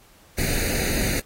pink noise with comb filter, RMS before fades -24 dBFS, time 0.38-1.2 s, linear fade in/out 5 ms, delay 0.46 ms, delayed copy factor +0.85, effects pink hiss -54 dBFS RMS until 1.25 s + AAC 48 kbps

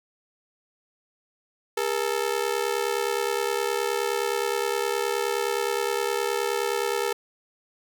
sawtooth ring-modulated tone, 440 Hz, A4, in tune, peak -17 dBFS, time 1.77-7.13 s, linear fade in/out 5 ms, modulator 34.8 Hz, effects none

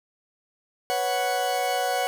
40% pulse chord, B suspended second, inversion none, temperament equal, 493.9 / 554.4 / 740 Hz, B4 / C#5 / F#5, 0 / 0 / 0 cents, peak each -30 / -29 / -24 dBFS, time 0.9-2.07 s, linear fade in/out 0 ms, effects none

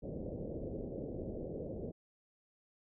white low-pass noise, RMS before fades -42 dBFS, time 0.02-1.92 s, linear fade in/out 20 ms, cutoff 560 Hz, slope 48 dB/octave, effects none

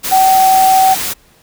sine tone in noise, 761 Hz, F#5, 48 cents sharp, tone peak -6 dBFS, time 0.11-0.95 s, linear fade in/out 20 ms, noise white, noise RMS -19 dBFS, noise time 0.03-1.14 s, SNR +10 dB, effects pink hiss -49 dBFS RMS until 1.42 s

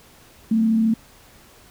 sine tone with frequency modulation, 222.9 Hz, A3, 23 cents sharp, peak -15 dBFS, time 0.51-0.94 s, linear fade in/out 5 ms, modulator 33.6 Hz, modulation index 0.27, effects pink hiss -50 dBFS RMS until 1.7 s

